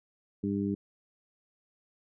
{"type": "harmonic tone", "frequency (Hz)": 100.1, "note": "G2", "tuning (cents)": 37, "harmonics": [1, 2, 3, 4], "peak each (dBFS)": [-38, -30, -33, -37], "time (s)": [0.43, 0.75], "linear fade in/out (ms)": 10, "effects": []}